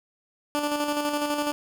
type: tone with tremolo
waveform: 15% pulse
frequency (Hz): 293.7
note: D4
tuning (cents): 0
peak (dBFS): -17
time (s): 0.55-1.52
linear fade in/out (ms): 0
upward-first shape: square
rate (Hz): 12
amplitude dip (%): 40
effects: none